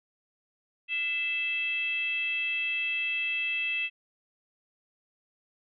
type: tone with frequency modulation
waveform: sine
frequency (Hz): 2637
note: E7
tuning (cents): 0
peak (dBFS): -27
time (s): 0.88-3.9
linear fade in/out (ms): 50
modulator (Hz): 613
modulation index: 0.57
effects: none